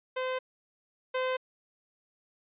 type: tone pair in turn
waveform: sawtooth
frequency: 514 / 514 Hz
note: C5 / C5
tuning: -31 / -31 cents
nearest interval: unison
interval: 0 cents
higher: neither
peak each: -26 / -24 dBFS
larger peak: second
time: 0.16-0.39 / 1.14-1.37 s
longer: neither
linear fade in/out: 10 ms
effects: resampled to 8000 Hz